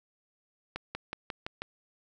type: accelerating click train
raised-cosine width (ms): 0.3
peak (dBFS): -19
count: 6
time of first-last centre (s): 0.76-1.62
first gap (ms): 190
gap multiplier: 0.95
effects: none